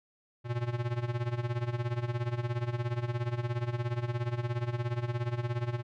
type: tone with tremolo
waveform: square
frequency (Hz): 120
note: B2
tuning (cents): -49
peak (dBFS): -28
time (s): 0.44-5.83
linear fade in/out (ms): 50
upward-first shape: sine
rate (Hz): 17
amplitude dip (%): 80
effects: low-pass 3000 Hz 12 dB/octave